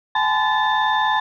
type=tone cluster; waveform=sine; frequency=797 / 857 / 1017 / 1747 / 3604 Hz; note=G5 / A5 / C6 / A6 / A7; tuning=+28 / -46 / -50 / -13 / +41 cents; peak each=-26 / -19 / -21 / -22 / -27 dBFS; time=0.15-1.2 s; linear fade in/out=5 ms; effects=tanh soft clip ceiling -8 dBFS